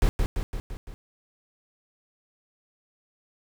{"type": "noise with echo", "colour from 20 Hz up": "brown", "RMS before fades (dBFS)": -19, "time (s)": [0.02, 0.09], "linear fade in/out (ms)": 0, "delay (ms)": 170, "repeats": 5, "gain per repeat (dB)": -4, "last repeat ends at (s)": 0.94, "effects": []}